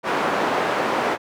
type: band-pass noise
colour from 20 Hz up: white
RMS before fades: -22 dBFS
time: 0.03-1.18 s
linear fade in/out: 50 ms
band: 260 to 1100 Hz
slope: 12 dB/octave
effects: none